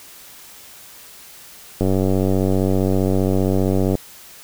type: click train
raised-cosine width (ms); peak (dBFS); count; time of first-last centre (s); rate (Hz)
2; -6; 205; 1.81-3.953; 95.2
effects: white hiss -42 dBFS RMS until 4.43 s